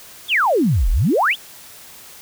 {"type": "exponential two-way sweep", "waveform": "sine", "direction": "down then up", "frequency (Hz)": [3729, 34.65, 3729], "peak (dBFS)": -13, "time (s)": [0.28, 1.36], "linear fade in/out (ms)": 50, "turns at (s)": 0.9, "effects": ["white hiss -41 dBFS RMS until 2.21 s"]}